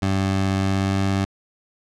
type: tone with pitch glide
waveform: 20% pulse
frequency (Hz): 96.5 to 97.34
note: G2 to G2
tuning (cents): -27 to -12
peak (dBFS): -14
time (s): 0.02-1.25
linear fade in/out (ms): 5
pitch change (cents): +15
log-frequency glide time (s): 0.61-0.99
effects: low-pass 7000 Hz 12 dB/octave